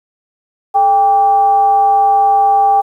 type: tone with frequency modulation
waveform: sine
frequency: 795 Hz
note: G5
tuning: 24 cents sharp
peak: -7 dBFS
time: 0.74-2.82 s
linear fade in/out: 20 ms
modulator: 363 Hz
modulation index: 0.3
effects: 8-bit